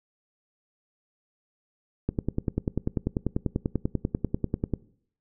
click train, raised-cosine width 3 ms, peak -12 dBFS, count 28, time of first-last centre 2.09-4.737 s, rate 10.2 Hz, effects noise-tail reverb RT60 0.6 s tail -21 dB re dry

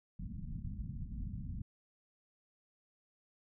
pink low-pass noise, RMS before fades -42 dBFS, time 0.19-1.62 s, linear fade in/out 5 ms, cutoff 230 Hz, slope 48 dB/octave, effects none

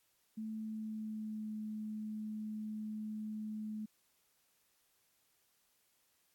sine tone with pitch glide, 218.9 to 214.8 Hz, A3 to A3, -9 to -41 cents, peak -39 dBFS, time 0.37-3.86 s, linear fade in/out 10 ms, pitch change -32 cents, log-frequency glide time 0.49-1.55 s, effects white hiss -75 dBFS RMS until 6.34 s + AAC 64 kbps

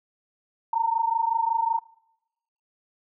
sine tone pair together, 904 / 929.4 Hz, A5 / A#5, +47 / -5 cents, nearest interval unison, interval 48 cents, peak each -23 / -25 dBFS, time 0.73-1.79 s, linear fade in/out 5 ms, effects noise-tail reverb RT60 0.9 s tail -23 dB re dry

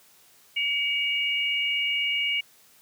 sine tone pair together, 2268 / 2852 Hz, C#7 / F7, +39 / +36 cents, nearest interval major third, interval 397 cents, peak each -26 / -26 dBFS, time 0.56-2.41 s, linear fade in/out 10 ms, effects white hiss -57 dBFS RMS until 2.81 s + high-pass 80 Hz 12 dB/octave

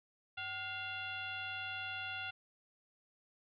sine tone with frequency modulation, 2093 Hz, C7, in tune, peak -39 dBFS, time 0.37-2.31 s, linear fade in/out 10 ms, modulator 665 Hz, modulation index 1.9, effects none

